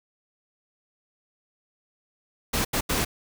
pink noise bursts at uneven times, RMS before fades -25 dBFS, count 3, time 2.53-2.65 / 2.73-2.81 / 2.89-3.05 s, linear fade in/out 10 ms, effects none

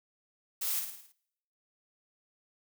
blue noise with echo, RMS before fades -33 dBFS, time 0.61-0.8 s, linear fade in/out 10 ms, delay 54 ms, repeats 6, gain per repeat -5 dB, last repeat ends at 1.124 s, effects noise-tail reverb RT60 0.8 s tail -25 dB re dry

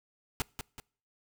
pink noise with echo, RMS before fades -31 dBFS, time 0.4-0.42 s, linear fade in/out 0 ms, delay 190 ms, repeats 2, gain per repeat -7 dB, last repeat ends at 0.8 s, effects noise-tail reverb RT60 0.5 s tail -26 dB re dry

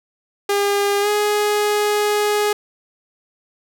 sawtooth tone with pitch glide, 404.1 to 416.9 Hz, G#4 to G#4, -47 to +7 cents, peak -12 dBFS, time 0.49-2.53 s, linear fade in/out 5 ms, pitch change +54 cents, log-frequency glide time 1.01-1.08 s, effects none

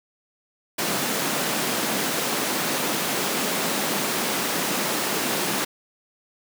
pink high-pass noise, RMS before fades -25 dBFS, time 0.78-5.65 s, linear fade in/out 10 ms, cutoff 180 Hz, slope 24 dB/octave, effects none

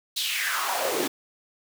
pink noise with high-pass filter sweep, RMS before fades -27 dBFS, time 0.16-1.08 s, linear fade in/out 10 ms, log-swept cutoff 4000 to 290 Hz, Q 3.8, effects none

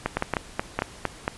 clicks, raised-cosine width 0.5 ms, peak -8 dBFS, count 10, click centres 0.06 / 0.17 / 0.224 / 0.337 / 0.368 / 0.595 / 0.79 / 0.821 / 1.053 / 1.279 s, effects pink hiss -45 dBFS RMS until 1.37 s + resampled to 24000 Hz

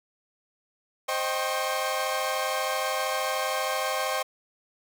sawtooth tone cluster, 525 / 620 / 784 / 1083 Hz, C5 / D#5 / G5 / C#6, +6 / -6 / 0 / -41 cents, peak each -28 dBFS, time 1.08-4.23 s, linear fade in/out 10 ms, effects none

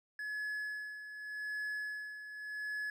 triangle tone with tremolo, 1701 Hz, G#6, 41 cents sharp, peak -34 dBFS, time 0.19-2.9 s, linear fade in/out 2 ms, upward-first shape sine, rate 0.85 Hz, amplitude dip 65%, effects none

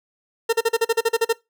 40% pulse tone bursts, 456.6 Hz, A#4, 36 cents flat, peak -14 dBFS, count 11, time 0.49-1.33 s, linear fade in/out 10 ms, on 40 ms, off 40 ms, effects noise-tail reverb RT60 0.2 s tail -21 dB re dry

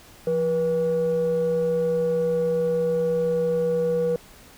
sine tone pair together, 171.5 / 484.5 Hz, F3 / B4, -31 / -33 cents, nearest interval octave + tritone, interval 1798 cents, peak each -27 / -19 dBFS, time 0.27-4.16 s, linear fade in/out 2 ms, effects tanh soft clip ceiling -16 dBFS + pink hiss -49 dBFS RMS until 4.57 s

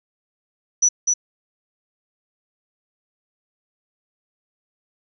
sine tone with echo, 5920 Hz, F#8, in tune, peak -12 dBFS, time 0.82-0.89 s, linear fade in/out 10 ms, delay 250 ms, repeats 1, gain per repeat -3 dB, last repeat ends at 1.14 s, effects none

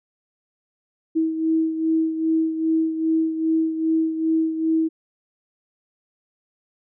sine beating tone pair, 321.1 / 323.6 Hz, E4 / E4, -45 / -32 cents, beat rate 2.5 Hz, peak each -19 / -26 dBFS, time 1.15-4.89 s, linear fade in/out 20 ms, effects none

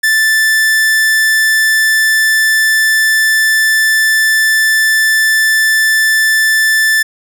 45% pulse tone, 1760 Hz, A6, in tune, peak -8 dBFS, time 0.03-7.03 s, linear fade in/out 10 ms, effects none

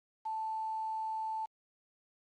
sine tone with quantisation, 880 Hz, A5, in tune, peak -34 dBFS, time 0.25-1.46 s, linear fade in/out 10 ms, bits 9, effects low-pass 5000 Hz 12 dB/octave + Opus 48 kbps

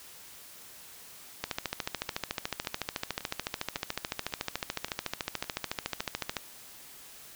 two click trains, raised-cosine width 0.2 ms, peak -13 / -24 dBFS, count 69 / 8, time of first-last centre 1.44-6.368 / 2.09-6.001 s, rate 13.8 / 1.79 Hz, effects white hiss -50 dBFS RMS until 7.35 s

